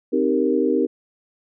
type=chord; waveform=sine; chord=C minor seventh; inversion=none; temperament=equal; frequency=261.6 / 311.1 / 392 / 466.2 Hz; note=C4 / Eb4 / G4 / Bb4; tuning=0 / 0 / 0 / 0 cents; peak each=-22 dBFS; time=0.12-0.87 s; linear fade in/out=20 ms; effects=none